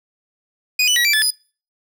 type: tone with pitch steps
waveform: 25% pulse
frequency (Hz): 2481 / 2976 / 1921 / 2338 / 1733 / 4983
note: D#7 / F#7 / B6 / D7 / A6 / D#8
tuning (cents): -6 / +9 / -48 / -8 / -27 / +2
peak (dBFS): -10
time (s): 0.79-1.306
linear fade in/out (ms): 5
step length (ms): 86
effects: noise-tail reverb RT60 0.4 s tail -26 dB re dry